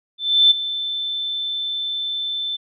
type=tone with ADSR envelope; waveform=sine; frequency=3535 Hz; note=A7; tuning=7 cents sharp; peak=-8 dBFS; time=0.18-2.57 s; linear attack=330 ms; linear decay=12 ms; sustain=-14 dB; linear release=18 ms; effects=none